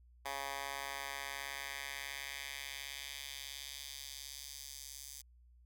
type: tone with high-pass filter sweep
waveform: 10% pulse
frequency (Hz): 138.59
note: C#3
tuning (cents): 0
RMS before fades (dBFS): -45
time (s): 0.25-5.22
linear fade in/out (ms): 10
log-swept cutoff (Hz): 940 to 6400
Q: 1.3
effects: added 60 Hz sine -60 dBFS peak until 5.65 s